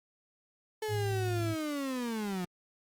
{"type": "linear sweep", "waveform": "35% pulse", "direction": "down", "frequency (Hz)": [437, 174.61], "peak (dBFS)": -31, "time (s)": [0.82, 2.45], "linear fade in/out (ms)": 5}
{"type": "tone with vibrato", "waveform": "sine", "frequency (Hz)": 107.2, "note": "A2", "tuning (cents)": -45, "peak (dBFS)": -31, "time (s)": [0.88, 1.56], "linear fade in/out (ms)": 50, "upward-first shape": "square", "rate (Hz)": 5.5, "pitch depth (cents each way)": 9}
{"effects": ["Opus 48 kbps"]}